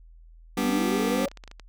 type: chord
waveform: sawtooth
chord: G major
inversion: none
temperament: just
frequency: 196 / 245 / 294 Hz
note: G3 / B3 / D4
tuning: 0 / -14 / +2 cents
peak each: -24 / -23 / -25 dBFS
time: 0.57-1.26 s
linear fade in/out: 5 ms
type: linear sweep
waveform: sine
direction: up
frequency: 234.3 to 566 Hz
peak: -28 dBFS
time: 0.64-1.28 s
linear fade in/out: 0 ms
type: clicks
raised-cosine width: 0.2 ms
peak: -26 dBFS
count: 12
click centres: 1.075 / 1.125 / 1.168 / 1.202 / 1.246 / 1.285 / 1.315 / 1.373 / 1.438 / 1.477 / 1.514 / 1.597 s
effects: added 41 Hz sine -47 dBFS peak until 1.68 s